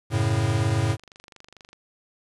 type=chord; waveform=square; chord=F# minor; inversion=none; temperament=equal; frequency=92.5 / 110 / 138.59 Hz; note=F#2 / A2 / C#3; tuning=0 / 0 / 0 cents; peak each=-28 / -23 / -28 dBFS; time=0.1-0.97 s; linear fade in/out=50 ms
type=click train; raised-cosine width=0.2 ms; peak=-29 dBFS; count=26; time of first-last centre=0.71-1.73 s; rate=24.5 Hz
effects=resampled to 24000 Hz + 8-bit